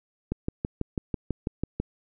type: click train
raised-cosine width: 3 ms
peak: -14 dBFS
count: 10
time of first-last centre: 0.32-1.8 s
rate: 6.08 Hz
effects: none